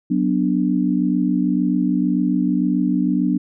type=chord; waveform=sine; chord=B minor; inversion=second; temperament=equal; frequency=185 / 246.9 / 293.7 Hz; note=F#3 / B3 / D4; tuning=0 / 0 / 0 cents; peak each=-20 dBFS; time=0.1-3.38 s; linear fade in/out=10 ms; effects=none